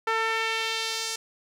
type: tone with band-pass filter sweep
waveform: sawtooth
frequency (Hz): 448.3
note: A4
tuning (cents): +32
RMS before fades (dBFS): -28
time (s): 0.07-1.16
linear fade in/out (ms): 5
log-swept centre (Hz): 1400 to 6300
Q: 1.3
effects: none